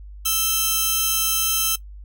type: tone pair together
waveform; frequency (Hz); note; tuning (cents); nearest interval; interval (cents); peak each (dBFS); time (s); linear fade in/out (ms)
5% pulse; 1318.5 / 3136; E6 / G7; 0 / 0; octave + minor third; 1500; -12; 0.25-1.76; 10
effects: noise-tail reverb RT60 0.1 s tail -18 dB re dry + added 50 Hz sine -36 dBFS peak until 2.04 s